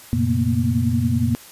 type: tone cluster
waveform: sine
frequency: 91.3 / 118.1 / 135.4 / 227.9 / 238.7 Hz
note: F#2 / A#2 / C#3 / A#3 / A#3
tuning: -23 / +23 / -40 / -39 / +41 cents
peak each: -23 / -21 / -28 / -26 / -21 dBFS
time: 0.13-1.35 s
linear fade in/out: 0 ms
effects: white hiss -43 dBFS RMS until 1.51 s + resampled to 32000 Hz